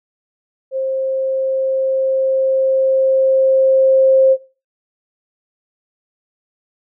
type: tone with level ramp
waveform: sine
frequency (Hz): 530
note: C5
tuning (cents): +22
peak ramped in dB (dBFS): -17 to -7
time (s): 0.71-4.37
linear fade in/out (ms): 50
effects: noise-tail reverb RT60 0.3 s tail -17 dB re dry